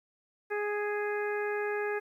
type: harmonic tone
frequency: 415.3 Hz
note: G#4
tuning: in tune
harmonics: 1 / 2 / 3 / 4 / 5 / 6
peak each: -31 / -39 / -43 / -37 / -43 / -46 dBFS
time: 0.5-2 s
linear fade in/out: 20 ms
effects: 11-bit